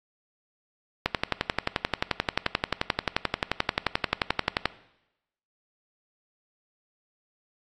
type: click train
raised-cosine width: 0.3 ms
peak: -6 dBFS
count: 42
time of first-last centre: 1.06-4.656 s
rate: 11.4 Hz
effects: noise-tail reverb RT60 0.9 s tail -18 dB re dry + AAC 32 kbps